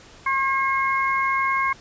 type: harmonic tone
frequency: 539 Hz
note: C#5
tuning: 49 cents flat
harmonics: 2 / 3 / 4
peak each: -21 / -29 / -24 dBFS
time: 0.26-1.73 s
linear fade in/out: 5 ms
effects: pink hiss -47 dBFS RMS until 1.8 s + resampled to 16000 Hz

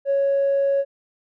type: tone with tanh clipping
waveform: triangle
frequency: 554.4 Hz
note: C#5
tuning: in tune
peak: -17 dBFS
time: 0.05-0.85 s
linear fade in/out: 50 ms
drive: 5 dB
effects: none

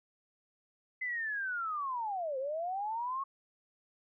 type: linear two-way sweep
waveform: sine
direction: down then up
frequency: 2046 to 511 to 1107 Hz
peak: -33 dBFS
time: 1.01-3.24 s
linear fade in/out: 10 ms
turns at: 2.38 s
effects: none

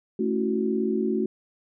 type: chord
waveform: sine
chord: F# minor seventh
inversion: first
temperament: equal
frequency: 220 / 277.2 / 329.6 / 370 Hz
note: A3 / C#4 / E4 / F#4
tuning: 0 / 0 / 0 / 0 cents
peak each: -26 / -31 / -31 / -26 dBFS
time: 0.19-1.26 s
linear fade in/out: 5 ms
effects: none

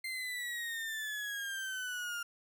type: exponential sweep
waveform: 35% pulse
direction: down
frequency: 2093 to 1399 Hz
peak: -35 dBFS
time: 0.04-2.23 s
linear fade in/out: 5 ms
effects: none

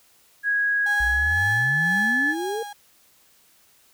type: tone with pitch glide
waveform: sine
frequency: 1654 to 1729.2 Hz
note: G#6 to A6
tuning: -8 to -31 cents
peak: -19 dBFS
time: 0.43-2.35 s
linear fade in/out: 50 ms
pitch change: +77 cents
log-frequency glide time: 0.94-1.5 s
type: tone with tremolo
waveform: 35% pulse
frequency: 821 Hz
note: G#5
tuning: 20 cents flat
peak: -27 dBFS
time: 0.86-2.73 s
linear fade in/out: 5 ms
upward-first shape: sine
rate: 2 Hz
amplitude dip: 55%
type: exponential sweep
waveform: sine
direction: up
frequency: 55 to 466.2 Hz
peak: -26 dBFS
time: 1-2.63 s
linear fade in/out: 5 ms
effects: white hiss -58 dBFS RMS until 3.93 s

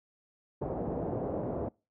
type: low-pass noise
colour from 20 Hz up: white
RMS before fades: -34 dBFS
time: 0.61-1.69 s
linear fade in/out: 10 ms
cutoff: 640 Hz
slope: 24 dB/octave
effects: noise-tail reverb RT60 0.3 s tail -25 dB re dry + high-pass 60 Hz 12 dB/octave

